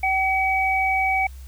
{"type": "tone pair together", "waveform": "sine", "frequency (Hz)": [764.7, 2273], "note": ["G5", "C#7"], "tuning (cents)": [-43, 43], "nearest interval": "octave + perfect fifth", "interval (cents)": 1886, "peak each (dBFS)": -21, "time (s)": [0.03, 1.27], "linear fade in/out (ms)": 5, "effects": ["added 65 Hz sine -36 dBFS peak until 1.47 s", "white hiss -53 dBFS RMS until 1.47 s"]}